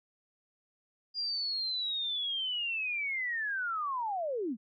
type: linear sweep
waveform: sine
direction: down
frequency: 4845 to 196 Hz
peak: -31 dBFS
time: 1.14-4.57 s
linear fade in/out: 50 ms
effects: none